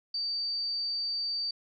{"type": "tone", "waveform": "sine", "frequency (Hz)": 4621, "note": "D8", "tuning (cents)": -29, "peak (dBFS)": -29, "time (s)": [0.14, 1.51], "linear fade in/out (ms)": 5, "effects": ["MP3 96 kbps"]}